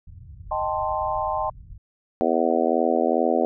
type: low-pass noise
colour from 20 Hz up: white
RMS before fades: -41 dBFS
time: 0.07-1.78 s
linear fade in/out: 5 ms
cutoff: 100 Hz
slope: 24 dB/octave
type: chord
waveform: sine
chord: A half-diminished seventh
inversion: second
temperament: equal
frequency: 622.3 / 784 / 880 / 1046.5 Hz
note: Eb5 / G5 / A5 / C6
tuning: 0 / 0 / 0 / 0 cents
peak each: -28 dBFS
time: 0.51-1.5 s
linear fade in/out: 5 ms
type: harmonic tone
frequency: 82.41 Hz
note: E2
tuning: in tune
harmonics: 3 / 4 / 5 / 6 / 7 / 8 / 9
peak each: -26 / -26 / -26 / -26 / -26 / -26 / -26 dBFS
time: 2.21-3.45 s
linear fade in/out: 0 ms
effects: none